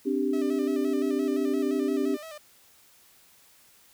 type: chord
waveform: sine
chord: C suspended second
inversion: none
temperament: equal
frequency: 261.6 / 293.7 / 392 Hz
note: C4 / D4 / G4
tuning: 0 / 0 / 0 cents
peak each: -28 dBFS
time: 0.05-2.17 s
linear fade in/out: 20 ms
type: tone with vibrato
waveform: sawtooth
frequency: 622.3 Hz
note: D#5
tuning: in tune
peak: -36 dBFS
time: 0.33-2.38 s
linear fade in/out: 5 ms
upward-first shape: square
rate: 5.8 Hz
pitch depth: 64 cents each way
effects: white hiss -58 dBFS RMS until 3.93 s